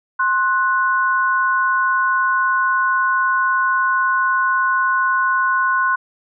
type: tone pair together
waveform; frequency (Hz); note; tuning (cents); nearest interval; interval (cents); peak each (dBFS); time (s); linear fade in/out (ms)
sine; 1056.2 / 1480; C6 / F#6; +16 / 0; tritone; 584; -17; 0.19-5.96; 10
effects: none